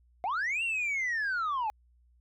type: linear two-way sweep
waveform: sine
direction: up then down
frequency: 682 to 2794 to 819 Hz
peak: -26 dBFS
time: 0.24-1.7 s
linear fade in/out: 0 ms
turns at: 0.63 s
effects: tanh soft clip ceiling -27 dBFS + added 60 Hz sine -61 dBFS peak until 2.2 s